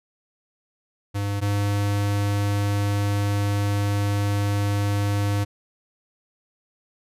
square tone pair in turn, 101 / 101.64 Hz, G#2 / G#2, -48 / -37 cents, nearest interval unison, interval 11 cents, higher second, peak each -24 / -21 dBFS, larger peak second, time 1.14-1.41 / 1.41-5.45 s, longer second, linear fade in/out 20 ms, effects resampled to 32000 Hz

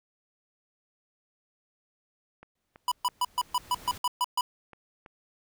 click train, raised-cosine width 0.5 ms, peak -33 dBFS, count 9, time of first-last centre 2.43-5.062 s, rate 3.04 Hz
pink noise with exponential growth, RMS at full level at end -43 dBFS, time 2.55-3.98 s, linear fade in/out 5 ms, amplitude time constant 310 ms
square tone bursts, 987.8 Hz, B5, in tune, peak -24 dBFS, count 10, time 2.88-4.41 s, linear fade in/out 2 ms, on 36 ms, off 130 ms
effects none

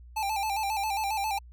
square tone with vibrato, 830.6 Hz, G#5, in tune, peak -28 dBFS, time 0.16-1.39 s, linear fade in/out 10 ms, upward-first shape square, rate 7.4 Hz, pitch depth 81 cents each way, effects added 60 Hz sine -46 dBFS peak until 1.52 s

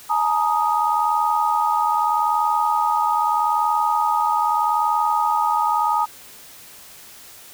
sine chord, Ab suspended second, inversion none, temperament equal with one note detuned, 851.5 / 932.3 / 1244.5 Hz, Ab5 / Bb5 / Eb6, +43 / 0 / 0 cents, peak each -21 dBFS, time 0.09-6.06 s, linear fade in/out 20 ms, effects white hiss -43 dBFS RMS until 7.53 s

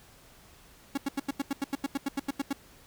45% pulse tone bursts, 277.2 Hz, C#4, in tune, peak -27 dBFS, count 15, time 0.95-2.53 s, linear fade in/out 5 ms, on 26 ms, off 85 ms, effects pink hiss -56 dBFS RMS until 2.86 s

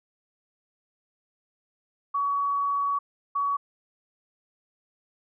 sine tone bursts at uneven times, 1129 Hz, C#6, 31 cents sharp, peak -23 dBFS, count 2, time 2.14-2.99 / 3.35-3.57 s, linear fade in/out 10 ms, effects none

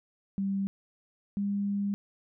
sine tone pair in turn, 196 / 201.2 Hz, G3 / G3, 0 / +45 cents, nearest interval unison, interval 45 cents, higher second, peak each -27 / -27 dBFS, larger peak neither, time 0.38-0.67 / 1.37-1.94 s, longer second, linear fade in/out 0 ms, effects none

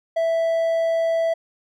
triangle tone, 659.3 Hz, E5, in tune, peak -16 dBFS, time 0.16-1.34 s, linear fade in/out 10 ms, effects none

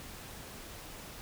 silence, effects pink hiss -47 dBFS RMS until 1.21 s

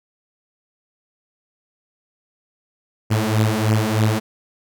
sawtooth beating tone pair, 107.3 / 110.5 Hz, A2 / A2, -43 / +8 cents, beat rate 3.2 Hz, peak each -15 dBFS, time 3.1-4.2 s, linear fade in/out 20 ms, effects none

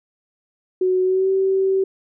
sine tone with pitch glide, 370 to 383.9 Hz, F#4 to G4, 0 to -36 cents, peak -15 dBFS, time 0.81-1.84 s, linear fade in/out 5 ms, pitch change +64 cents, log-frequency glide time 1.03-1.3 s, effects none

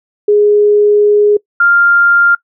sine tone pair in turn, 415.3 / 1396.9 Hz, G#4 / F6, 0 / 0 cents, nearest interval octave + major sixth, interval 2100 cents, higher second, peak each -5 / -5 dBFS, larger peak neither, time 0.28-1.37 / 1.6-2.35 s, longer first, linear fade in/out 5 ms, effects noise-tail reverb RT60 0.1 s tail -23 dB re dry

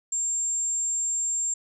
sine tone, 7400 Hz, A#8, 14 cents flat, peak -24 dBFS, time 0.12-1.54 s, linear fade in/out 5 ms, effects none

